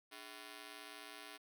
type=ring-modulated tone; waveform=5% pulse; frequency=355 Hz; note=F4; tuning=28 cents sharp; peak=-36 dBFS; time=0.11-1.38 s; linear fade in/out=20 ms; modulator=59.5 Hz; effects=none